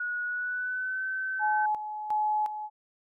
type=tone with pitch glide; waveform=sine; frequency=1457 to 1533.9 Hz; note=F#6 to G6; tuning=-27 to -38 cents; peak=-29 dBFS; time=0-1.66 s; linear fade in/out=5 ms; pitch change=+89 cents; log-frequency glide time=0.25-1.05 s
type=tone with tremolo; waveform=sine; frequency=850 Hz; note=G#5; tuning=40 cents sharp; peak=-24 dBFS; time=1.39-2.7 s; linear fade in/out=50 ms; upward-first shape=square; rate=1.4 Hz; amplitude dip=65%
effects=none